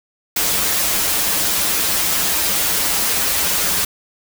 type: noise with comb filter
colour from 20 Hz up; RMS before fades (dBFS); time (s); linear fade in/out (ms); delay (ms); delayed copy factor
white; -18; 0.36-3.85; 5; 8; -0.95
effects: none